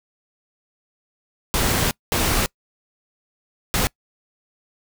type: noise bursts at uneven times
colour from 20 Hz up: pink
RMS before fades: -20 dBFS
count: 3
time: 1.54-1.91 / 2.12-2.46 / 3.74-3.87 s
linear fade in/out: 0 ms
effects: noise-tail reverb RT60 0.1 s tail -25 dB re dry